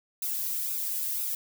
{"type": "noise with flanger", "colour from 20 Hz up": "violet", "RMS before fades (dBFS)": -31, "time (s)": [0.22, 1.35], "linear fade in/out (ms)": 2, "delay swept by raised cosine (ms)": [0.78, 2.08], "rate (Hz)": 2, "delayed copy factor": 0.7, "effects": []}